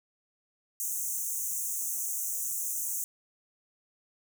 pink high-pass noise, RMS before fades -33 dBFS, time 0.8-3.04 s, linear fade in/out 0 ms, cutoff 6100 Hz, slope 96 dB/octave, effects none

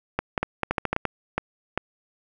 clicks, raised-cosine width 0.5 ms, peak -8 dBFS, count 12, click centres 0.19 / 0.378 / 0.43 / 0.633 / 0.71 / 0.782 / 0.853 / 0.93 / 0.964 / 1.053 / 1.38 / 1.776 s, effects none

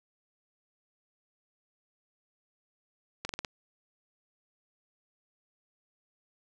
slowing click train, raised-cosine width 0.2 ms, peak -17 dBFS, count 5, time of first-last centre 3.25-3.448 s, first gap 42 ms, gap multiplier 1.11, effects none

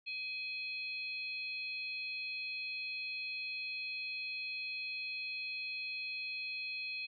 harmonic tone, 840 Hz, G#5, 19 cents sharp, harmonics 3 / 4 / 5, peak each -39 / -51 / -45 dBFS, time 0.06-7.07 s, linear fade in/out 20 ms, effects none

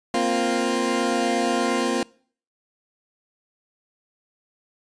20% pulse chord, Bb suspended second, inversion none, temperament equal, 233.1 / 261.6 / 349.2 Hz, Bb3 / C4 / F4, 0 / 0 / 0 cents, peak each -20 dBFS, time 0.14-2.03 s, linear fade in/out 2 ms, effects noise-tail reverb RT60 0.5 s tail -24 dB re dry + resampled to 22050 Hz

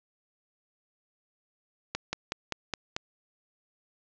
slowing click train, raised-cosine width 0.2 ms, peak -13 dBFS, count 6, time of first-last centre 1.95-2.965 s, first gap 180 ms, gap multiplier 1.06, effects resampled to 16000 Hz + 9-bit

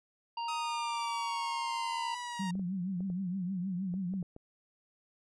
harmonic tone, 932.3 Hz, A#5, in tune, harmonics 1 / 3 / 5, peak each -34 / -44 / -48 dBFS, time 0.37-2.15 s, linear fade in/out 5 ms
sawtooth exponential sweep, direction down, 1265 to 932.3 Hz, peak -34 dBFS, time 0.48-2.51 s, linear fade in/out 5 ms
sine tone with vibrato, 185 Hz, F#3, in tune, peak -32 dBFS, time 2.39-4.23 s, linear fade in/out 10 ms, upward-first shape triangle, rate 6.4 Hz, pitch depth 130 cents each way
clicks, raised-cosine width 2 ms, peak -35 dBFS, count 8, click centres 2.554 / 2.595 / 3.006 / 3.101 / 3.94 / 4.138 / 4.227 / 4.364 s
effects resampled to 22050 Hz

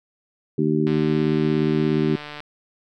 harmonic tone, 77 Hz, D#2, 17 cents flat, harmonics 2 / 3 / 4 / 5, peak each -23 / -23 / -23 / -23 dBFS, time 0.58-2.16 s, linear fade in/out 5 ms
click train, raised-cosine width 0.3 ms, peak -19 dBFS, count 228, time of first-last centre 0.87-2.404 s, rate 148 Hz
effects none

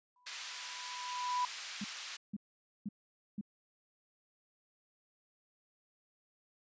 sine tone with exponential growth, 990 Hz, B5, 4 cents sharp, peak -29 dBFS, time 0.16-1.45 s, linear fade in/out 2 ms, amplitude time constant 280 ms
white band-pass noise, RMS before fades -45 dBFS, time 0.26-2.17 s, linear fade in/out 10 ms, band 1400 to 5200 Hz, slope 12 dB/octave
sine tone bursts, 205.4 Hz, G#3, 19 cents flat, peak -36 dBFS, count 4, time 1.81-3.412 s, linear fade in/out 5 ms, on 33 ms, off 490 ms
effects resampled to 16000 Hz

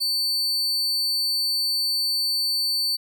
40% pulse tone, 4500 Hz, C#8, 25 cents sharp, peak -20 dBFS, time 0-2.97 s, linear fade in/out 20 ms, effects none

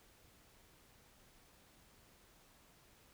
silence, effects pink hiss -66 dBFS RMS until 3.13 s

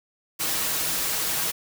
white noise with comb filter, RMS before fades -26 dBFS, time 0.39-1.52 s, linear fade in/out 20 ms, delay 6.3 ms, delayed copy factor +0.5, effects none

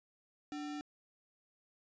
sine tone with sample-and-hold, 293.7 Hz, D4, in tune, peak -39 dBFS, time 0.52-0.81 s, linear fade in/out 0 ms, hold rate 1050 Hz, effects resampled to 16000 Hz

